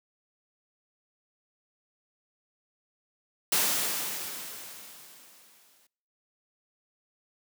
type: noise with exponential decay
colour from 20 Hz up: white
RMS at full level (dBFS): -24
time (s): 3.52-5.87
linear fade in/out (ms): 5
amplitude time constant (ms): 510
effects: noise-tail reverb RT60 0.7 s tail -26 dB re dry + high-pass 150 Hz 12 dB/octave